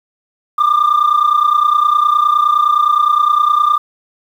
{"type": "tone pair together", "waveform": "sine", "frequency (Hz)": [1182.3, 1212], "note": ["D6", "D#6"], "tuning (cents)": [11, -46], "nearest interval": "unison", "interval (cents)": 43, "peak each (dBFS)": -10, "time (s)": [0.58, 3.78], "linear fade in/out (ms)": 10, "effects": ["tanh soft clip ceiling -6 dBFS", "7-bit"]}